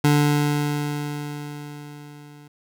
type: tone with level ramp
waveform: 25% pulse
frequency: 146.83 Hz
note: D3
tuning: in tune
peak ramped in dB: -10 to -40 dBFS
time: 0.04-2.48 s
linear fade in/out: 5 ms
effects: none